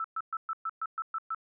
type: tone bursts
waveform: sine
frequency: 1318.5 Hz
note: E6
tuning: in tune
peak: -30 dBFS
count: 9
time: 0-1.347 s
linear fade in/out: 2 ms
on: 43 ms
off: 120 ms
effects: none